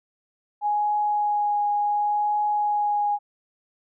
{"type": "tone with vibrato", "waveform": "sine", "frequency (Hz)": 830.6, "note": "G#5", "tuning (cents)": 0, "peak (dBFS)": -20, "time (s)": [0.61, 3.19], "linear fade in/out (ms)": 50, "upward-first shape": "triangle", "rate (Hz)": 0.69, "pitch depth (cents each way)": 13, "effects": []}